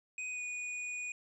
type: tone with pitch glide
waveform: square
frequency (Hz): 2500 to 2464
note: D#7 to D#7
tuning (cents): +8 to -17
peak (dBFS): -38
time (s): 0.18-1.12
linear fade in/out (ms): 2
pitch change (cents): -25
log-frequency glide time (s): 0.3-0.41
effects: resampled to 22050 Hz